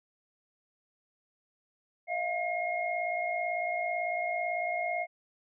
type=tone cluster; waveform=sine; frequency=642 / 700 / 2145 Hz; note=E5 / F5 / C7; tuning=-46 / +4 / +42 cents; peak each=-36 / -32 / -34 dBFS; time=2.07-5.07 s; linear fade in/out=50 ms; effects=none